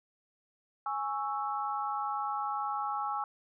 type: chord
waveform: sine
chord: C# minor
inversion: second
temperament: equal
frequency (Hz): 830.6 / 1108.7 / 1318.5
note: G#5 / C#6 / E6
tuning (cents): 0 / 0 / 0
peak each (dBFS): -34 / -37 / -36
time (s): 0.86-3.24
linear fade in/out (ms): 2
effects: none